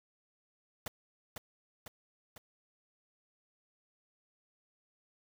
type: noise with echo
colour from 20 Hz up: pink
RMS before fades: -39 dBFS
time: 0.86-0.88 s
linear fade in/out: 2 ms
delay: 500 ms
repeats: 3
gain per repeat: -4 dB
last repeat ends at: 2.38 s
effects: none